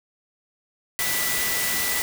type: tone in noise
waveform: sine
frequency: 1975.5 Hz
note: B6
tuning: in tune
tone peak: -29 dBFS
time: 0.99-2.02 s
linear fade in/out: 0 ms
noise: white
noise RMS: -25 dBFS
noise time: 0.99-2.02 s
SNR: -7 dB
effects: none